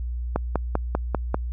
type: click train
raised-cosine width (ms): 1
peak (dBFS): -8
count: 6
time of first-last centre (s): 0.36-1.344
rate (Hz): 5.08
effects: added 60 Hz sine -26 dBFS peak until 1.52 s